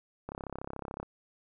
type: click train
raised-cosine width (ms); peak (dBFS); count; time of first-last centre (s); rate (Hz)
1; -24; 26; 0.29-1.03; 33.8
effects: none